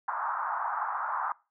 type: band-pass noise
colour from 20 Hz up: pink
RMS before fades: -32 dBFS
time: 0.08-1.32 s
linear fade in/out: 2 ms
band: 820 to 1400 Hz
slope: 48 dB/octave
effects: noise-tail reverb RT60 0.3 s tail -21 dB re dry